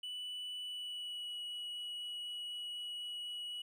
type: tone with pitch glide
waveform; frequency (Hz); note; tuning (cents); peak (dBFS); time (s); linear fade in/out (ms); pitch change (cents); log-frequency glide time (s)
triangle; 2970 to 2926; F#7 to F#7; +6 to -20; -39; 0.03-3.62; 5; -26; 0.62-1.31
effects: none